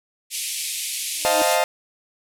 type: band-pass noise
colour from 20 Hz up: white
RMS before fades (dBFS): -28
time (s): 0.3-1.59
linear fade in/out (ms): 50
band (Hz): 2200 to 12000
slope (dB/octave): 48
type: tone with exponential growth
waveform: 25% pulse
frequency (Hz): 311.1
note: D#4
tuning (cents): 0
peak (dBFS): -18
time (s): 1.15-1.42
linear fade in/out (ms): 1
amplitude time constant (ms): 58
type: chord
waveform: 40% pulse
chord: F dominant seventh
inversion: second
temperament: equal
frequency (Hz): 523.3 / 622.3 / 698.5 / 880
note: C5 / Eb5 / F5 / A5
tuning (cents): 0 / 0 / 0 / 0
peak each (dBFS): -24 / -21 / -22 / -23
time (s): 1.25-1.64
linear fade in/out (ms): 0
effects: none